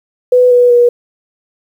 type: tone with pitch steps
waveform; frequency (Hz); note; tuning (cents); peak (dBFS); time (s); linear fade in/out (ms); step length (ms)
sine; 497.8 / 489.8 / 482; B4 / B4 / B4; +14 / -14 / -42; -4; 0.32-0.89; 5; 190
effects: 7-bit